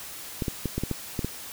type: clicks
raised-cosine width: 3 ms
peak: -14 dBFS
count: 8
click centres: 0.422 / 0.482 / 0.657 / 0.78 / 0.836 / 0.913 / 1.192 / 1.246 s
effects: white hiss -40 dBFS RMS until 1.52 s